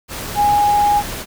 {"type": "tone in noise", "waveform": "sine", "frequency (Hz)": 825, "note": "G#5", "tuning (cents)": -12, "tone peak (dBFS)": -11, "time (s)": [0.35, 1.03], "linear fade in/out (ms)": 50, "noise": "pink", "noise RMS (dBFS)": -27, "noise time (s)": [0.08, 1.26], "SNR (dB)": 13, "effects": []}